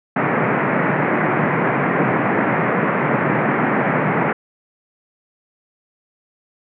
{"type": "band-pass noise", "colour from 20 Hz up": "pink", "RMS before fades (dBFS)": -18, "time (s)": [0.16, 4.33], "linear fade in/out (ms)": 5, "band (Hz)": [130, 2200], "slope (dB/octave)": 48, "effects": []}